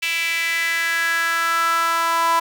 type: tone with high-pass filter sweep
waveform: sawtooth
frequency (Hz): 332.5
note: E4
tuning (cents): +15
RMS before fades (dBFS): -20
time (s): 0.02-2.4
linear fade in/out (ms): 10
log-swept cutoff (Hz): 2500 to 1000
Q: 5
effects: none